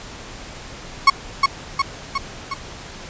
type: tone with echo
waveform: 35% pulse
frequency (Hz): 1100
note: C#6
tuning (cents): -14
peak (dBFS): -5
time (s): 1.07-1.1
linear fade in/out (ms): 5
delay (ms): 360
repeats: 4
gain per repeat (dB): -4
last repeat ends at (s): 2.54
effects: pink hiss -36 dBFS RMS until 3.09 s + resampled to 16000 Hz